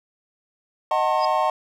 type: chord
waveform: triangle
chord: D# diminished seventh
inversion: none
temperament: just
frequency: 622.3 / 746.7 / 896 / 1075.3 Hz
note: D#5 / F#5 / A5 / C6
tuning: 0 / +16 / +31 / +47 cents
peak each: -22 dBFS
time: 0.91-1.5 s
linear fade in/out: 2 ms
type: tone with exponential growth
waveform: sine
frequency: 4978 Hz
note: D#8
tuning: in tune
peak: -24 dBFS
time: 1.15-1.25 s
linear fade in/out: 1 ms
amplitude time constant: 20 ms
effects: none